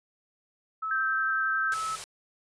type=tone; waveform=sine; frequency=1300 Hz; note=E6; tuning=24 cents flat; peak=-29 dBFS; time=0.82-1.96 s; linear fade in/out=10 ms
type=tone with vibrato; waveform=sine; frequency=1565 Hz; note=G6; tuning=3 cents flat; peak=-26 dBFS; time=0.91-1.74 s; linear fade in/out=2 ms; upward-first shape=triangle; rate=11 Hz; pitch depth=11 cents each way
type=band-stop noise; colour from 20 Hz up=white; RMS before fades=-38 dBFS; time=1.72-2.04 s; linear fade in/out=0 ms; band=210 to 380 Hz; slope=96 dB/octave
effects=resampled to 22050 Hz